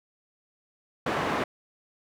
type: band-pass noise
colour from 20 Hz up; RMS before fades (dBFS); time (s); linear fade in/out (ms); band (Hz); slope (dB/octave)
white; -28; 1.06-1.44; 5; 110 to 1200; 12
effects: none